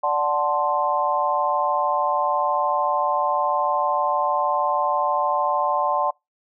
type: chord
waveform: sine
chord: D dominant seventh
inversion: none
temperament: equal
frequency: 587.3 / 740 / 880 / 1046.5 Hz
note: D5 / F#5 / A5 / C6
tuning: 0 / 0 / 0 / 0 cents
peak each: -25 / -25 / -24 / -23 dBFS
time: 0.03-6.11 s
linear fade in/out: 10 ms
effects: noise-tail reverb RT60 0.2 s tail -26 dB re dry